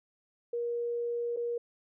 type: tone with dropouts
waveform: sine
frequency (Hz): 474.2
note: A#4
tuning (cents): +30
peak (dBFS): -30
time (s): 0.53-1.58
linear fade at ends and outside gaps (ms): 5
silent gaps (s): 1.364-1.37
effects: none